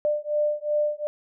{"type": "beating tone pair", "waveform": "sine", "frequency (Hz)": [595, 597.7], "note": ["D5", "D5"], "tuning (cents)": [22, 30], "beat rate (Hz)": 2.7, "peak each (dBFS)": -25, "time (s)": [0.05, 1.07], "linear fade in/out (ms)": 0, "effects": []}